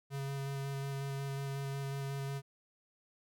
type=tone with vibrato; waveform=square; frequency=138 Hz; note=C#3; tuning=7 cents flat; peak=-37 dBFS; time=0.1-2.42 s; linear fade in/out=50 ms; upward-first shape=square; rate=5.5 Hz; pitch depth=10 cents each way; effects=none